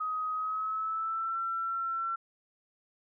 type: tone with pitch glide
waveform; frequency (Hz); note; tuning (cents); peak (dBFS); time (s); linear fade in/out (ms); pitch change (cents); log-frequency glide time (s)
sine; 1259 to 1349.4; D#6 to E6; +20 to +40; -30; 0-2.16; 10; +120; 0.33-1.4
effects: none